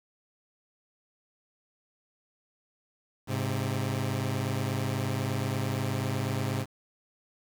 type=tone pair together; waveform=sawtooth; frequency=103.83 / 132.15 Hz; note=G#2 / C3; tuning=0 / +18 cents; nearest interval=major third; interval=418 cents; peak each=-27 dBFS; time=3.27-6.66 s; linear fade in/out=50 ms; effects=8-bit